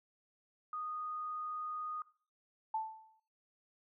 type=tone; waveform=sine; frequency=1237 Hz; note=D#6; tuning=10 cents flat; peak=-38 dBFS; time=0.73-2.02 s; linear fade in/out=2 ms
type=tone with exponential decay; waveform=sine; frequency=880 Hz; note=A5; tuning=in tune; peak=-31 dBFS; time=2.74-3.2 s; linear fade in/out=5 ms; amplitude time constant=100 ms
effects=noise-tail reverb RT60 0.4 s tail -18 dB re dry